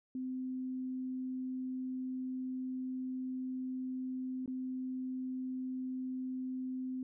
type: tone with dropouts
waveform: sine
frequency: 257.4 Hz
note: C4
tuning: 28 cents flat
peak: -36 dBFS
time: 0.15-7.03 s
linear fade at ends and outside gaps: 2 ms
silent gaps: 4.46-4.477 s
effects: none